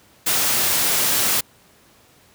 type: noise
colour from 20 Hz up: white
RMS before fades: -19 dBFS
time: 0.26-1.41 s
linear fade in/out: 10 ms
effects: pink hiss -53 dBFS RMS until 2.34 s + high-pass 80 Hz 12 dB/octave